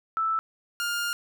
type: tone pair in turn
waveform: sine / sawtooth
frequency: 1318.5 / 1408.9 Hz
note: E6 / F6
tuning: 0 / +15 cents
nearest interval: minor second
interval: 115 cents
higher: second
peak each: -23 dBFS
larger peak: neither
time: 0.17-0.39 / 0.8-1.13 s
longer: second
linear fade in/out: 0 ms
effects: none